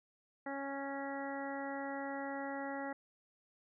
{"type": "harmonic tone", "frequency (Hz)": 276.6, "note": "C#4", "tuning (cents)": -4, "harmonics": [1, 2, 3, 4, 5, 6, 7], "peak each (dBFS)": [-43, -44, -44, -54, -50, -51, -48], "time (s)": [0.46, 2.93], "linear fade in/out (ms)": 5, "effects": []}